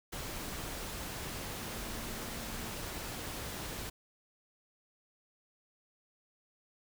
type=tone in noise; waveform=sine; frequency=228.5 Hz; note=A#3; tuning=34 cents flat; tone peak=-49 dBFS; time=1.61-2.72 s; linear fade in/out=10 ms; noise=pink; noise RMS=-41 dBFS; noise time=0.12-3.9 s; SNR=-11 dB; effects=none